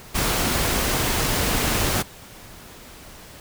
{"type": "noise", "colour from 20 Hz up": "pink", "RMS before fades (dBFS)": -22, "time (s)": [0.14, 2.03], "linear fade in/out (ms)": 20, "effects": ["pink hiss -43 dBFS RMS until 3.4 s"]}